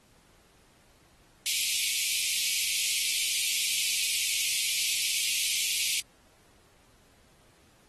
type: high-pass noise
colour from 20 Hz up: pink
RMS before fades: -29 dBFS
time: 1.46-6 s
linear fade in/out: 0 ms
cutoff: 2200 Hz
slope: 96 dB/octave
effects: pink hiss -62 dBFS RMS until 7.88 s + AAC 32 kbps